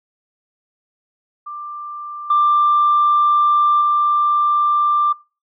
sine tone with level steps, 1184 Hz, D6, 14 cents sharp, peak -27 / -10 / -12 dBFS, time 1.46-5.13 s, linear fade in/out 10 ms, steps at 2.3 / 3.81 s, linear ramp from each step 5 ms, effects noise-tail reverb RT60 0.3 s tail -20 dB re dry + tanh soft clip ceiling -7 dBFS

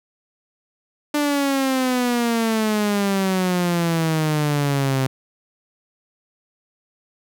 sawtooth exponential sweep, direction down, 297 to 130.81 Hz, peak -14 dBFS, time 1.14-5.07 s, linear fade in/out 5 ms, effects none

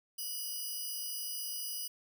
5% pulse tone pair together, 2936 / 4938 Hz, F#7 / D#8, -14 / -14 cents, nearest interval major sixth, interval 900 cents, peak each -33 / -32 dBFS, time 0.18-1.88 s, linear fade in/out 10 ms, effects none

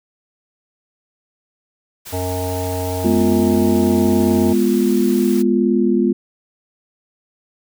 white noise, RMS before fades -33 dBFS, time 2.05-5.43 s, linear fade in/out 20 ms
harmonic tone, 91.4 Hz, F#2, 21 cents flat, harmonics 1 / 3 / 5 / 7 / 9 / 10, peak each -23 / -28 / -26 / -27 / -30 / -34 dBFS, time 2.12-4.54 s, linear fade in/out 20 ms
sine chord, F diminished, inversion first, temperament equal, 207.7 / 246.9 / 349.2 Hz, Ab3 / Cb4 / F4, 0 / 0 / 0 cents, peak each -17 dBFS, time 3.04-6.13 s, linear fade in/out 10 ms
effects none

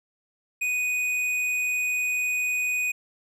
sine tone with tanh clipping, 2486 Hz, D#7, 2 cents flat, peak -25 dBFS, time 0.61-2.92 s, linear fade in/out 10 ms, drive 11 dB, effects none

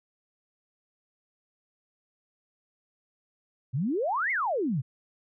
sine exponential two-way sweep, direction up then down, 115.3 to 2217 to 115.3 Hz, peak -25 dBFS, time 3.73-4.82 s, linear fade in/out 20 ms, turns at 4.31 s, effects none

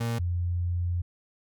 35% pulse / sine tone pair in turn, 116.6 / 87.56 Hz, A#2 / F2, +1 / +5 cents, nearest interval perfect fourth, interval 496 cents, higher first, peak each -25 dBFS, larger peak neither, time 0-0.19 / 0.19-1.02 s, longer second, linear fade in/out 10 ms, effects none

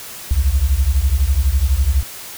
sine beating tone pair, 61.74 / 73.74 Hz, B1 / D2, 0 / +8 cents, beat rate 12 Hz, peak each -14 dBFS, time 0.31-2.03 s, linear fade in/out 0 ms, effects tanh soft clip ceiling -7 dBFS + white hiss -33 dBFS RMS until 2.37 s

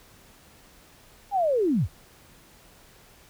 sine linear sweep, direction down, 830.6 to 55.4 Hz, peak -20 dBFS, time 1.31-1.88 s, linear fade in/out 50 ms, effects pink hiss -54 dBFS RMS until 3.29 s

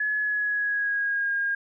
sine tone with pitch glide, 1700 to 1621.4 Hz, G#6 to G#6, +40 to -42 cents, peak -23 dBFS, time 0-1.55 s, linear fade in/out 5 ms, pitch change -82 cents, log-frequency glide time 0.19-1.32 s, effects none

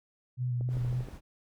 sine tone with vibrato, 123.47 Hz, B2, in tune, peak -28 dBFS, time 0.37-1.05 s, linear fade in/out 50 ms, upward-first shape square, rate 3.6 Hz, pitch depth 22 cents each way
click train, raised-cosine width 2 ms, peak -30 dBFS, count 7, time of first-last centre 0.61-1.086 s, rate 12.6 Hz
brown noise, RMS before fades -43 dBFS, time 0.68-1.21 s, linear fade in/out 50 ms
effects none

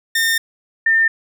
sawtooth / sine tone pair in turn, 1818 / 1804.4 Hz, A#6 / A6, -44 / +43 cents, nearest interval unison, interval 13 cents, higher first, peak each -11 dBFS, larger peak neither, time 0.15-0.38 / 0.86-1.08 s, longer first, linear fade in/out 5 ms, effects none

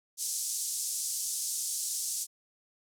pink band-pass noise, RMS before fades -34 dBFS, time 0.17-2.27 s, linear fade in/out 50 ms, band 5800 to 11000 Hz, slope 24 dB/octave, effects none

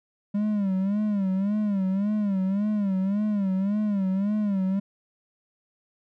triangle tone with vibrato, 200 Hz, G3, 35 cents sharp, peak -20 dBFS, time 0.34-4.8 s, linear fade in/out 10 ms, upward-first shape sine, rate 1.8 Hz, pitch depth 110 cents each way, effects none

